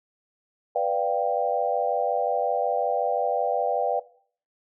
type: chord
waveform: sine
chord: G dominant seventh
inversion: first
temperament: equal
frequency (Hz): 493.9 / 587.3 / 698.5 / 784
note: B4 / D5 / F5 / G5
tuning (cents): 0 / 0 / 0 / 0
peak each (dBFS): -27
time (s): 0.75-4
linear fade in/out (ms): 10
effects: noise-tail reverb RT60 0.5 s tail -18 dB re dry